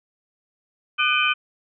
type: tone cluster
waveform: sine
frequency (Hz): 1212 / 1495 / 2392 / 2527 / 3063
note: D#6 / F#6 / D7 / D#7 / G7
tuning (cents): -46 / +17 / +31 / +26 / -41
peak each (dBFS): -24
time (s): 0.98-1.34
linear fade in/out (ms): 20
effects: none